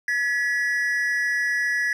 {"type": "tone pair together", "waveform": "triangle", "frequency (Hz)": [1691, 1943.3], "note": ["G#6", "B6"], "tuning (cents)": [31, -28], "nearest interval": "major second", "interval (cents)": 241, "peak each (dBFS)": -22, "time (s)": [0.08, 1.93], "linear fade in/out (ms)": 2, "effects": []}